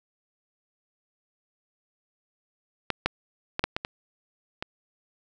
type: clicks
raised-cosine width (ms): 0.3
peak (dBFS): -8 / -6 / -10 / -6 / -11 / -14 / -15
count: 7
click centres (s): 2.903 / 3.06 / 3.594 / 3.64 / 3.765 / 3.849 / 4.625
effects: none